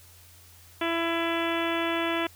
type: harmonic tone with a mistuned harmonic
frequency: 333.9 Hz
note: E4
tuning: 22 cents sharp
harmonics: 1 / 2 / 3 / 4 / 5 / 6 / 7 / 8 / 9 / 10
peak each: -29 / -32 / -34 / -35 / -36 / -37 / -37 / -38 / -39 / -39 dBFS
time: 0.81-2.27 s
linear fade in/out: 5 ms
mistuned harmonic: 10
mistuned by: +33 cents
effects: added 87 Hz sine -54 dBFS peak until 2.35 s + white hiss -54 dBFS RMS until 2.35 s